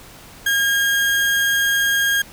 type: tone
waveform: 35% pulse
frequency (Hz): 1623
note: G#6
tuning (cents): -40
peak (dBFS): -14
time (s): 0.46-2.22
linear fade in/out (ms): 5
effects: pink hiss -42 dBFS RMS until 2.32 s